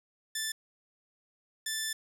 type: tone bursts at uneven times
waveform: 10% pulse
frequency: 1760 Hz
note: A6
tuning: in tune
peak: -23 dBFS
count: 2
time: 0.35-0.52 / 1.66-1.93 s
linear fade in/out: 5 ms
effects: none